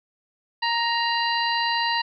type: harmonic tone with a mistuned harmonic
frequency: 935 Hz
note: A#5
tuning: 5 cents sharp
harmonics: 1 / 2 / 3 / 4 / 5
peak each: -24 / -27 / -29 / -30 / -31 dBFS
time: 0.62-2.02 s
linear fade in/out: 10 ms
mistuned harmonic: 4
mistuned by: +130 cents
effects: none